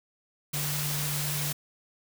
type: tone in noise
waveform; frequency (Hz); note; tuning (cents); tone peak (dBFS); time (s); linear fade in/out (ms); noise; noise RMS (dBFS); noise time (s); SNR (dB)
sine; 146.83; D3; 0; -32; 0.53-1.53; 10; white; -32; 0.53-1.53; -3
effects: none